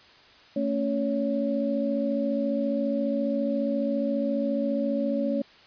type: tone cluster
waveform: sine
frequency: 223.9 / 278.5 / 562 Hz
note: A3 / C#4 / C#5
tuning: +30 / +8 / +24 cents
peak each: -28 dBFS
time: 0.56-5.42 s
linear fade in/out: 5 ms
effects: white hiss -53 dBFS RMS until 5.66 s + resampled to 11025 Hz